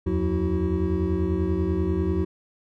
triangle tone cluster, 77.5 / 87.8 / 180.6 / 325.8 / 375.8 Hz, D#2 / F2 / F#3 / E4 / F#4, -6 / +10 / -42 / -20 / +27 cents, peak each -26 dBFS, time 0.06-2.25 s, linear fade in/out 10 ms, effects none

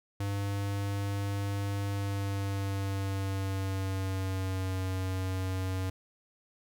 square tone with pitch glide, 100 to 93.84 Hz, G2 to F#2, +35 to +25 cents, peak -31 dBFS, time 0.2-5.9 s, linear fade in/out 5 ms, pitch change -110 cents, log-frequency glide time 1.89-4.78 s, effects none

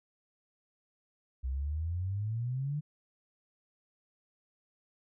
sine exponential sweep, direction up, 62.4 to 152.4 Hz, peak -31 dBFS, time 1.43-2.81 s, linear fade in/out 20 ms, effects none

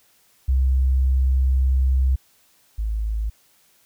sine tone pair in turn, 65.41 / 53.91 Hz, C2 / A1, 0 / -35 cents, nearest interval minor third, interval 335 cents, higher first, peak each -15 / -21 dBFS, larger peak first, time 0.48-2.16 / 2.78-3.3 s, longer first, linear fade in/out 10 ms, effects white hiss -59 dBFS RMS until 3.85 s

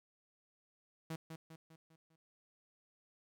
sawtooth tone with echo, 161.3 Hz, E3, 37 cents flat, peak -36 dBFS, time 1.1-1.16 s, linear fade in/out 5 ms, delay 200 ms, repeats 5, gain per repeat -6 dB, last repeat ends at 2.16 s, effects none

